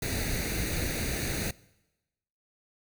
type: noise with comb filter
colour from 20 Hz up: pink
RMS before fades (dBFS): -31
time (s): 0.02-1.51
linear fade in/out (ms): 5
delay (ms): 0.47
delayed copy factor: +0.75
effects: noise-tail reverb RT60 1.0 s tail -22 dB re dry